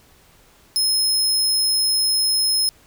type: tone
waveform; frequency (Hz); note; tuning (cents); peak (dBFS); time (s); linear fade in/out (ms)
sawtooth; 5160; E8; -38; -14; 0.76-2.69; 0
effects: pink hiss -53 dBFS RMS until 2.86 s